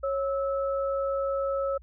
sine tone pair together, 549 / 1305 Hz, C#5 / E6, -17 / -18 cents, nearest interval octave + minor third, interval 1499 cents, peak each -26 / -33 dBFS, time 0.03-1.78 s, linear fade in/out 10 ms, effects added 60 Hz sine -48 dBFS peak until 1.82 s

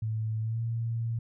sine tone with pitch glide, 110 to 115.14 Hz, A2 to A#2, 0 to -21 cents, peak -28 dBFS, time 0.02-1.19 s, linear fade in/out 5 ms, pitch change +79 cents, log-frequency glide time 0.41-0.61 s, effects none

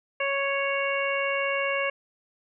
harmonic tone, 554.4 Hz, C#5, in tune, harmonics 1 / 2 / 3 / 4 / 5, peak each -28 / -32 / -33 / -30 / -32 dBFS, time 0.2-1.9 s, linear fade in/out 5 ms, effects none

